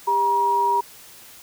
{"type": "tone pair together", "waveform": "sine", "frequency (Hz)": [400.7, 953], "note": ["G4", "A#5"], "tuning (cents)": [38, 38], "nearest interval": "octave + minor third", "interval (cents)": 1500, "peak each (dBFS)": [-27, -17], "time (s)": [0.07, 0.81], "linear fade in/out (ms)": 10, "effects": ["white hiss -45 dBFS RMS until 1.42 s"]}